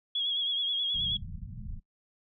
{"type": "tone with vibrato", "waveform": "sine", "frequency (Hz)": 3322, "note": "G#7", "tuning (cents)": 0, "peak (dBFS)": -27, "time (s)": [0.15, 1.17], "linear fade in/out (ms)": 5, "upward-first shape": "sine", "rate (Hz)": 9.4, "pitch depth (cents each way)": 46}
{"type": "low-pass noise", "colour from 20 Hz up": "pink", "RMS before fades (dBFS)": -40, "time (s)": [0.94, 1.8], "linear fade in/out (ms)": 5, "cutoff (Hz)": 220, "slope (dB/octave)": 96}
{"effects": ["noise-tail reverb RT60 0.1 s tail -20 dB re dry"]}